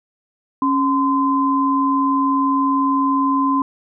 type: tone pair together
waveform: sine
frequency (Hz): 275.4 / 1029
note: C#4 / C6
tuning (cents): -11 / -29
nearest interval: octave + major seventh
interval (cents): 2282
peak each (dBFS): -17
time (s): 0.62-3.62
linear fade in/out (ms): 2
effects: none